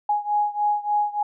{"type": "beating tone pair", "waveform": "sine", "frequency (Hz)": [830.6, 834], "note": ["G#5", "G#5"], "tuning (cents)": [0, 7], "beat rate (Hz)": 3.4, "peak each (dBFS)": [-22, -24], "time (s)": [0.09, 1.23], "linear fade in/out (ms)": 5, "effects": []}